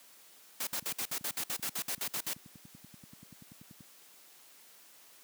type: noise bursts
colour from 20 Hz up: white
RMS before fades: -35 dBFS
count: 14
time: 0.6-2.335 s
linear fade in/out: 5 ms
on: 71 ms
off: 57 ms
type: click train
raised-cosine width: 5 ms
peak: -33 dBFS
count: 33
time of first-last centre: 0.73-3.807 s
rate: 10.4 Hz
effects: white hiss -58 dBFS RMS until 5.23 s + high-pass 200 Hz 12 dB/octave